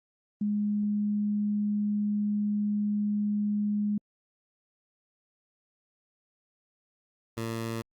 sine / 15% pulse tone pair in turn, 207.6 / 113.92 Hz, G#3 / A#2, 0 / -39 cents, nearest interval minor seventh, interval 1039 cents, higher first, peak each -25 dBFS, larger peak neither, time 0.41-3.98 / 7.37-7.82 s, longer first, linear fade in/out 5 ms, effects Opus 32 kbps

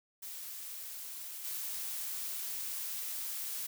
blue noise with level steps, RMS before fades -44 / -39 dBFS, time 0.22-3.67 s, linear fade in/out 10 ms, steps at 1.44 s, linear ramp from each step 10 ms, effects none

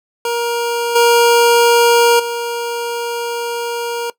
25% pulse tone with level steps, 471.5 Hz, A#4, 20 cents sharp, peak -12 / -4 / -15 dBFS, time 0.25-4.1 s, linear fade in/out 2 ms, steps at 0.95 / 2.19 s, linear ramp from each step 10 ms, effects noise-tail reverb RT60 0.1 s tail -19 dB re dry

